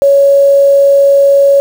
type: tone with quantisation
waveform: sine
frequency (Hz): 558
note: C#5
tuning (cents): +11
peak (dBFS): -3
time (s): 0.02-1.6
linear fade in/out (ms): 0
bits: 5
effects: none